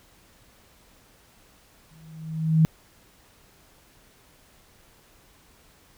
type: tone with exponential growth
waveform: sine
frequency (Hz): 159.2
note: D#3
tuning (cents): +40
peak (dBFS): -12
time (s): 1.91-2.65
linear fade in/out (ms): 0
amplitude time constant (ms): 160
effects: pink hiss -57 dBFS RMS until 5.97 s